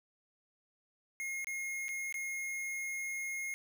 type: tone with dropouts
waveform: square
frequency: 2149 Hz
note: C7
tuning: 46 cents sharp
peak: -37 dBFS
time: 1.2-3.54 s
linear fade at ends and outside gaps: 0 ms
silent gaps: 1.445-1.47 / 1.883-1.89 / 2.125-2.142 s
effects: none